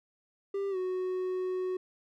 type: tone with pitch glide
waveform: triangle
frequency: 395.8 to 369.3 Hz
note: G4 to F#4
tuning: +17 to -3 cents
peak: -28 dBFS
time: 0.54-1.77 s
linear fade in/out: 5 ms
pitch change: -120 cents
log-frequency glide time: 0.7-0.77 s
effects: none